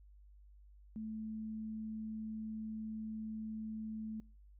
sine tone, 218.5 Hz, A3, 12 cents flat, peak -40 dBFS, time 0.96-4.2 s, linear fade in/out 0 ms, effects noise-tail reverb RT60 0.5 s tail -26 dB re dry + added 50 Hz sine -57 dBFS peak until 4.59 s

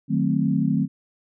sine chord, D# diminished seventh, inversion none, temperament equal with one note detuned, 153.51 / 185 / 220 / 261.6 Hz, D#3 / F#3 / A3 / C4, -23 / 0 / 0 / 0 cents, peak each -24 dBFS, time 0.08-0.88 s, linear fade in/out 50 ms, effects none

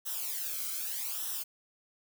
blue noise with flanger, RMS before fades -36 dBFS, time 0.05-1.44 s, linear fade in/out 20 ms, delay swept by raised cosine 0.43 to 1.12 ms, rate 0.82 Hz, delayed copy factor -0.8, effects none

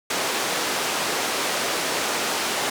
pink band-pass noise, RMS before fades -25 dBFS, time 0.1-2.7 s, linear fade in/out 5 ms, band 380 to 9200 Hz, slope 12 dB/octave, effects none

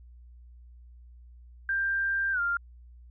sine tone with pitch glide, 1585 to 1395.9 Hz, G6 to F6, +19 to -1 cents, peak -25 dBFS, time 1.69-2.57 s, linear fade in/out 2 ms, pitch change -220 cents, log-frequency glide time 2.32-2.4 s, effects added 60 Hz sine -48 dBFS peak until 3.1 s

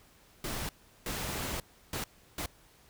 pink noise bursts at uneven times, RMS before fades -36 dBFS, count 4, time 0.44-0.69 / 1.06-1.6 / 1.93-2.04 / 2.38-2.46 s, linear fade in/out 2 ms, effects pink hiss -61 dBFS RMS until 2.89 s

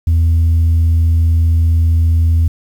sine tone, 82.41 Hz, E2, in tune, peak -6 dBFS, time 0.07-2.48 s, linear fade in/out 5 ms, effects tanh soft clip ceiling -7 dBFS + 7-bit

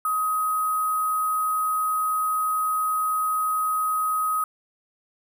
sine tone with sample-and-hold, 1262 Hz, D#6, 24 cents sharp, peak -21 dBFS, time 0.05-4.44 s, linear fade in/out 2 ms, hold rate 11025 Hz, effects none

